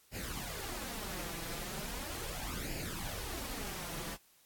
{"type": "noise with flanger", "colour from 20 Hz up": "pink", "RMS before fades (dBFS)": -41, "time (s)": [0.11, 4.18], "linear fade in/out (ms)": 50, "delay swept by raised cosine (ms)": [0.41, 6.01], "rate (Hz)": 0.38, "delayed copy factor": 0.65, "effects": ["white hiss -66 dBFS RMS until 4.45 s", "AAC 64 kbps"]}